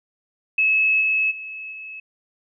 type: tone with level steps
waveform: sine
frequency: 2588 Hz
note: E7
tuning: 32 cents flat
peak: -15 / -17 / -31 / -33 dBFS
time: 0.58-2 s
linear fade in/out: 5 ms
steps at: 1 / 1.3 / 1.71 s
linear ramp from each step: 20 ms
effects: none